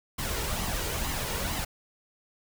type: noise with flanger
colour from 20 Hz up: pink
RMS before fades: -31 dBFS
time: 0.18-1.65 s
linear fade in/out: 10 ms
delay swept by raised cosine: 0.97 to 2.17 ms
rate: 2.2 Hz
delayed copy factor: +0.5
effects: none